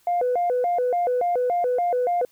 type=tone with vibrato; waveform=sine; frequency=591 Hz; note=D5; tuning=11 cents sharp; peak=-18 dBFS; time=0.07-2.25 s; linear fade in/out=2 ms; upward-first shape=square; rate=3.5 Hz; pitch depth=300 cents each way; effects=tanh soft clip ceiling -16 dBFS + white hiss -61 dBFS RMS until 2.31 s